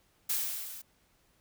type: noise with level ramp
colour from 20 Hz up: blue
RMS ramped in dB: -29 to -46 dBFS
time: 0.29-0.82 s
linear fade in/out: 10 ms
effects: pink hiss -69 dBFS RMS until 1.4 s